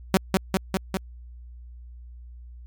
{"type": "tone with echo", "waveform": "sawtooth", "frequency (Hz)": 190, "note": "F#3", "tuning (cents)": 46, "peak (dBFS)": -11, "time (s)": [0.14, 0.17], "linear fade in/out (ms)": 0, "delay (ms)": 200, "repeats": 4, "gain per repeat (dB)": -2, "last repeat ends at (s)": 0.97, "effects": ["added 60 Hz sine -40 dBFS peak until 2.66 s", "MP3 96 kbps"]}